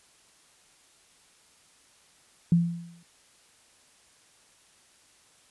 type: tone with exponential decay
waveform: sine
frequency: 170.4 Hz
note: F3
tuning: 42 cents flat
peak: -15 dBFS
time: 2.52-3.03 s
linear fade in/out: 2 ms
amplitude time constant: 110 ms
effects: white hiss -60 dBFS RMS until 5.5 s + resampled to 24000 Hz